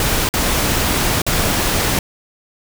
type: noise with dropouts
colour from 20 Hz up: pink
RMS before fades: -17 dBFS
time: 0-1.99 s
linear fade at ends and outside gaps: 2 ms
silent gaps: 0.29-0.338 / 1.219-1.265 s
effects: none